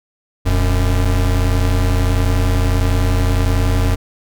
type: tone pair together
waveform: square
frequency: 40.76 / 91.5 Hz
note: E1 / F#2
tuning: -19 / -19 cents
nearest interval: octave + major second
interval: 1400 cents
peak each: -16 dBFS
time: 0.45-3.96 s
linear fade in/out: 20 ms
effects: none